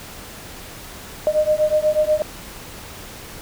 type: beating tone pair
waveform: sine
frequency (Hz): 608 / 616.2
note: D#5 / D#5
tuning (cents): -40 / -17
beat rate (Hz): 8.2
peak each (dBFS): -18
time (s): 1.27-2.22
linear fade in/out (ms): 0
effects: pink hiss -37 dBFS RMS until 3.41 s